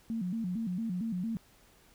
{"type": "tone with vibrato", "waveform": "sine", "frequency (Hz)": 202.1, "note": "G#3", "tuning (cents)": -47, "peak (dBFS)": -31, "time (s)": [0.1, 1.37], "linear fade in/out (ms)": 0, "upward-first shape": "square", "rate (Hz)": 4.4, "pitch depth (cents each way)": 200, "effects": ["pink hiss -62 dBFS RMS until 1.94 s"]}